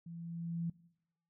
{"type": "tone with level ramp", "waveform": "sine", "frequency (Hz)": 168.4, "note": "E3", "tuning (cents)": 37, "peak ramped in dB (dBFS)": [-45, -33], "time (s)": [0.06, 0.7], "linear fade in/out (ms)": 5, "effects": ["noise-tail reverb RT60 0.8 s tail -21 dB re dry"]}